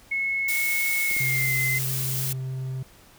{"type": "tone with pitch glide", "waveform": "sine", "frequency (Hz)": [2187, 2064], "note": ["C#7", "C7"], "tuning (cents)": [-24, -24], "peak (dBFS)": -23, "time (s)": [0.11, 1.79], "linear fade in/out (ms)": 10, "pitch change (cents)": -100, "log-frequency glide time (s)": [1.05, 1.56]}
{"type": "noise", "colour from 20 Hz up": "blue", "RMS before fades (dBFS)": -29, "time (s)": [0.48, 2.33], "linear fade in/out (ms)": 5}
{"type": "clicks", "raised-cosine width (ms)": 2, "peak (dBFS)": [-30, -26], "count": 2, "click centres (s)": [1.113, 1.166]}
{"type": "tone", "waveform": "triangle", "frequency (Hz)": 130.81, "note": "C3", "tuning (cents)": 0, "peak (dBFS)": -26, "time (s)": [1.2, 2.83], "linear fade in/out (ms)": 5}
{"effects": ["pink hiss -53 dBFS RMS until 3.18 s"]}